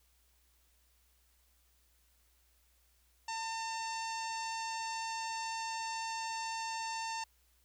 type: harmonic tone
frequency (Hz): 902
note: A5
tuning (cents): +43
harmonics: 1 / 2 / 3 / 4 / 5 / 6 / 7 / 8 / 9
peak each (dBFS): -38 / -47 / -46 / -54 / -48 / -49 / -51 / -51 / -57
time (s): 3.28-7.24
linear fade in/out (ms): 5
effects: added 60 Hz sine -70 dBFS peak until 7.64 s + white hiss -72 dBFS RMS until 7.64 s